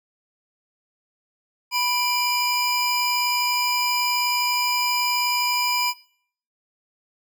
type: tone cluster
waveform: square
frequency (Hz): 983 / 2370 / 4974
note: B5 / D7 / D#8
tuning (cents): -8 / +15 / -1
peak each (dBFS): -25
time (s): 1.71-5.94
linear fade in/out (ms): 50
effects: noise-tail reverb RT60 0.6 s tail -22 dB re dry